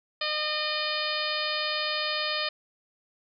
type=harmonic tone; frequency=609 Hz; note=D#5; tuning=37 cents flat; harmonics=1 / 2 / 3 / 4 / 5 / 6 / 7 / 8; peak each=-35 / -35 / -35 / -35 / -35 / -35 / -35 / -35 dBFS; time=0.21-2.49 s; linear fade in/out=5 ms; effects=none